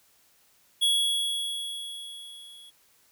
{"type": "tone with level ramp", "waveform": "square", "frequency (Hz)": 3348, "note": "G#7", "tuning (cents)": 13, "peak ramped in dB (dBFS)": [-20, -48], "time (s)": [0.81, 2.71], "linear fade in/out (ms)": 20, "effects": ["white hiss -63 dBFS RMS until 3.11 s"]}